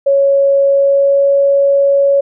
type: tone with pitch glide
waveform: sine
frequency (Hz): 554.4 to 557.9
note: C#5 to C#5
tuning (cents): 0 to +11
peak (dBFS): -7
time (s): 0.06-2.21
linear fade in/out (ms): 10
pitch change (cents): +11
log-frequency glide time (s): 0.64-1.28
effects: none